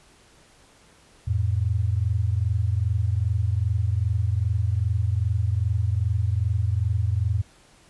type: tone pair together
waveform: sine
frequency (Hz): 87.31 / 109.82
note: F2 / A2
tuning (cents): 0 / -3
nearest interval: major third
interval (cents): 397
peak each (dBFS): -23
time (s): 1.27-7.42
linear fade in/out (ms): 10
effects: pink hiss -55 dBFS RMS until 7.89 s + resampled to 24000 Hz